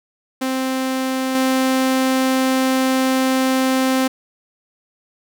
sawtooth tone with level steps, 261.6 Hz, C4, in tune, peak -15 / -11 dBFS, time 0.41-4.08 s, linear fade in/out 10 ms, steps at 1.35 s, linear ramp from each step 2 ms, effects none

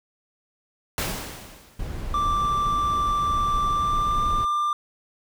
pink noise with exponential decay, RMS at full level -25 dBFS, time 0.98-2.04 s, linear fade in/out 1 ms, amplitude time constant 230 ms
brown noise, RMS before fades -30 dBFS, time 1.79-4.45 s, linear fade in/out 5 ms
triangle tone with pitch glide, 1174.7 to 1191.8 Hz, D6 to D6, 0 to +25 cents, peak -19 dBFS, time 2.14-4.73 s, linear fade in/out 2 ms, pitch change +25 cents, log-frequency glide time 3.65-4.26 s
effects none

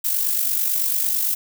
violet noise with amplitude modulation, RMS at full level -19 dBFS, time 0.04-1.35 s, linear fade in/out 10 ms, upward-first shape sine, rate 49 Hz, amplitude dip 50%, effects none

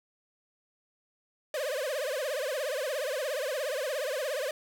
45% pulse tone with vibrato, 560 Hz, C#5, 18 cents sharp, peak -30 dBFS, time 1.54-4.51 s, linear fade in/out 2 ms, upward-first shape triangle, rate 17 Hz, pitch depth 240 cents each way, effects 12-bit

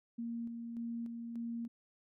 sine tone with tremolo, 233.1 Hz, A#3, in tune, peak -37 dBFS, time 0.18-1.68 s, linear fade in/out 10 ms, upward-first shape square, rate 1.7 Hz, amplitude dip 35%, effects none

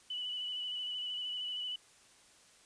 sine tone with vibrato, 2971 Hz, F#7, 6 cents sharp, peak -36 dBFS, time 0.1-1.76 s, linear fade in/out 5 ms, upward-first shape square, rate 13 Hz, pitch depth 19 cents each way, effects white hiss -62 dBFS RMS until 2.65 s + resampled to 22050 Hz

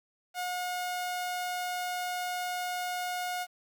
sawtooth tone, 721 Hz, F#5, 45 cents flat, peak -28 dBFS, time 0.34-3.47 s, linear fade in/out 50 ms, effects 10-bit

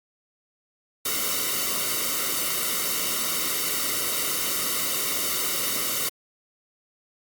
white noise with comb filter, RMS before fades -26 dBFS, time 1.05-6.09 s, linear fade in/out 5 ms, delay 1.2 ms, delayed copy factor -0.85, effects Opus 48 kbps

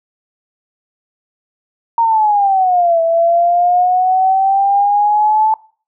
sine exponential two-way sweep, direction down then up, 932.3 to 658 to 877 Hz, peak -9 dBFS, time 1.98-5.54 s, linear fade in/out 2 ms, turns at 3.01 s, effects noise-tail reverb RT60 0.4 s tail -20 dB re dry

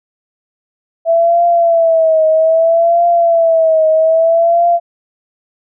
sine tone with vibrato, 660 Hz, E5, 2 cents sharp, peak -7 dBFS, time 1.05-4.8 s, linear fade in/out 50 ms, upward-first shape triangle, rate 0.62 Hz, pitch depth 83 cents each way, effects none

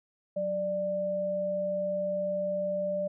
sine tone pair together, 185.9 / 591.5 Hz, F#3 / D5, +8 / +12 cents, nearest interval octave + minor sixth, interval 2004 cents, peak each -38 / -28 dBFS, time 0.36-3.08 s, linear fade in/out 10 ms, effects none

